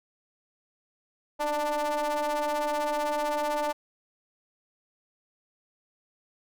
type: ring-modulated tone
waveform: square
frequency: 146.83 Hz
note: D3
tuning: in tune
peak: -24 dBFS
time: 1.39-3.73 s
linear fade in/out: 20 ms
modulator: 742 Hz
effects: none